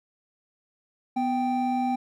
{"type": "tone pair together", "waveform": "triangle", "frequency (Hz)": [248.6, 784], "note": ["B3", "G5"], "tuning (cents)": [12, 0], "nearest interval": "octave + minor sixth", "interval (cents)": 1988, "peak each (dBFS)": -24, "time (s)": [1.16, 1.96], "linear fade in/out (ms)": 10, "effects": []}